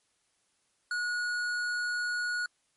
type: tone with tanh clipping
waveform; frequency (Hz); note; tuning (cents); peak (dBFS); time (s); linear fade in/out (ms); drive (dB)
triangle; 1453; F#6; -32; -31; 0.91-2.46; 2; 17
effects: white hiss -73 dBFS RMS until 2.76 s + MP3 48 kbps